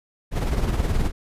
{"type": "noise with tremolo", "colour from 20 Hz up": "brown", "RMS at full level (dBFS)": -19, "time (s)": [0.31, 1.12], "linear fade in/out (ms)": 50, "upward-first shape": "triangle", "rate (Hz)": 19, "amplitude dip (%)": 60, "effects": ["resampled to 32000 Hz"]}